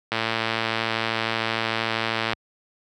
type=click train; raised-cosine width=0.3 ms; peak=-7 dBFS; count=251; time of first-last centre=0.12-2.332 s; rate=113 Hz; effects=high-pass 80 Hz 12 dB/octave